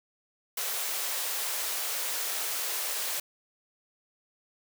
white high-pass noise, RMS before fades -32 dBFS, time 0.57-3.2 s, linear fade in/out 5 ms, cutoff 410 Hz, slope 24 dB/octave, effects none

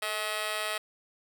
10% pulse tone with amplitude modulation, 640 Hz, D#5, 49 cents sharp, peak -18 dBFS, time 0.02-0.78 s, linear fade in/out 5 ms, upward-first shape sine, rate 201 Hz, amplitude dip 90%, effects none

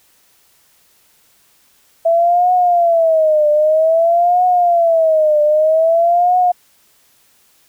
sine tone with vibrato, 659.3 Hz, E5, in tune, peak -9 dBFS, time 2.05-6.52 s, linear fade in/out 10 ms, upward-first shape triangle, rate 0.52 Hz, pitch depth 180 cents each way, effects white hiss -54 dBFS RMS until 7.68 s

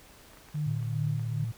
clicks, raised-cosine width 0.5 ms, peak -37 dBFS, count 6, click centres 0.334 / 0.372 / 0.487 / 0.555 / 0.827 / 1.196 s
sine tone with tremolo, 150.3 Hz, D3, 40 cents sharp, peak -27 dBFS, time 0.54-1.45 s, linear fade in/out 10 ms, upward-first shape sine, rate 2.4 Hz, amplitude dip 70%
sine tone with vibrato, 114.1 Hz, A#2, 37 cents flat, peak -30 dBFS, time 0.66-1.52 s, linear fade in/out 10 ms, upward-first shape sine, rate 14 Hz, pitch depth 34 cents each way
effects pink hiss -54 dBFS RMS until 1.57 s

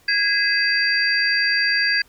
sine tone cluster, 1648 / 2034 / 2564 / 4706 Hz, G#6 / C7 / E7 / D8, -14 / -50 / -49 / +3 cents, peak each -19 / -26 / -27 / -21 dBFS, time 0.08-2.02 s, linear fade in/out 5 ms, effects pink hiss -55 dBFS RMS until 2.08 s

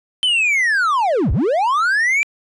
triangle linear two-way sweep, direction down then up, 3100 to 44.61 to 2377 Hz, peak -12 dBFS, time 0.23-2.23 s, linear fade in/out 0 ms, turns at 1.32 s, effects resampled to 24000 Hz

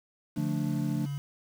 triangle chord, D minor, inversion first, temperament equal, 174.61 / 220 / 293.7 Hz, F3 / A3 / D4, 0 / 0 / 0 cents, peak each -32 / -31 / -32 dBFS, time 0.36-1.06 s, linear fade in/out 10 ms
sine tone with pitch glide, 146.83 to 141.58 Hz, D3 to C#3, 0 to +37 cents, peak -31 dBFS, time 0.38-1.18 s, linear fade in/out 0 ms, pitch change -63 cents, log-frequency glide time 0.56-0.7 s
effects 8-bit

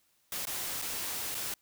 white noise with dropouts, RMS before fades -36 dBFS, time 0.32-1.54 s, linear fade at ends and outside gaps 2 ms, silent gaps 0.454-0.47 / 0.817-0.821 / 1.346-1.35 s, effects white hiss -71 dBFS RMS until 1.61 s

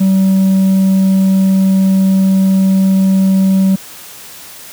triangle tone with hard clipping, 191.4 Hz, G3, 41 cents flat, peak -6 dBFS, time 0-3.76 s, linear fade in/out 10 ms, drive 1 dB, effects white hiss -33 dBFS RMS until 4.72 s + high-pass 60 Hz 12 dB/octave

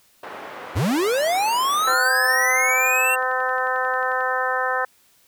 pink band-pass noise, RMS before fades -36 dBFS, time 0.23-1.95 s, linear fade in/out 5 ms, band 500 to 1600 Hz, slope 12 dB/octave
square linear sweep, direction up, 69.3 to 2751 Hz, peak -19 dBFS, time 0.75-3.16 s, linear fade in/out 20 ms
click train, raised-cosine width 0.3 ms, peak -28 dBFS, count 33, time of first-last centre 1.35-4.207 s, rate 11.2 Hz
harmonic tone, 256.5 Hz, C4, 34 cents flat, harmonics 2 / 3 / 4 / 5 / 6 / 7, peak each -27 / -27 / -27 / -27 / -27 / -27 dBFS, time 1.87-4.85 s, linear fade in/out 5 ms
effects white hiss -58 dBFS RMS until 5.27 s

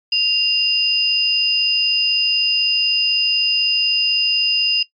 sine tone pair together, 2794 / 4978 Hz, F7 / D#8, 0 / 0 cents, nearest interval minor seventh, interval 1000 cents, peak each -16 / -16 dBFS, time 0.12-4.83 s, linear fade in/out 5 ms, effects noise-tail reverb RT60 0.1 s tail -19 dB re dry + MP3 32 kbps

